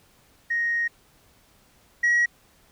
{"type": "tone pair in turn", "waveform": "sine", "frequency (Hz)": [1870, 1909.3], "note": ["A#6", "A#6"], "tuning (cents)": [5, 41], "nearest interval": "unison", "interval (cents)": 36, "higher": "second", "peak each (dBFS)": [-21, -15], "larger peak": "second", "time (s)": [[0.5, 0.88], [2.03, 2.26]], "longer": "first", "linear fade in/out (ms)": 10, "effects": ["tanh soft clip ceiling -16 dBFS", "pink hiss -59 dBFS RMS until 2.71 s"]}